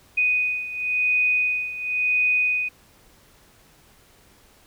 sine beating tone pair, 2489 / 2489.95 Hz, D#7 / D#7, 0 / +1 cents, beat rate 0.95 Hz, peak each -21 / -25 dBFS, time 0.17-2.69 s, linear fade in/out 10 ms, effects pink hiss -55 dBFS RMS until 4.66 s

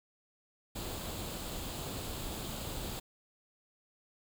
pink noise with comb filter, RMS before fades -40 dBFS, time 0.75-3 s, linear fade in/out 10 ms, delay 0.26 ms, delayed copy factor +0.5, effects none

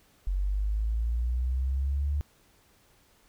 sine linear sweep, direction up, 45.76 to 73.42 Hz, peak -25 dBFS, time 0.27-2.21 s, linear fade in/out 0 ms, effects pink hiss -63 dBFS RMS until 3.28 s

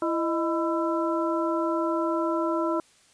harmonic tone with a mistuned harmonic, 333.3 Hz, E4, 19 cents sharp, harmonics 1 / 2 / 3 / 4, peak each -26 / -29 / -31 / -32 dBFS, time 0.02-2.8 s, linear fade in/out 2 ms, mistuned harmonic 2, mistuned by -120 cents, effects white hiss -59 dBFS RMS until 3.13 s + resampled to 22050 Hz

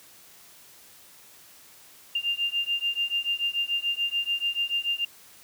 sine beating tone pair, 2794 / 2800.9 Hz, F7 / F7, 0 / +4 cents, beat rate 6.9 Hz, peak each -28 dBFS, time 2.15-5.05 s, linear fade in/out 5 ms, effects white hiss -52 dBFS RMS until 5.43 s + high-pass 60 Hz 12 dB/octave

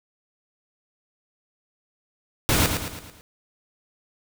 pink noise with echo, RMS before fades -20 dBFS, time 2.49-2.66 s, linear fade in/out 0 ms, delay 110 ms, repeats 5, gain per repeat -6 dB, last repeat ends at 3.21 s, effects none

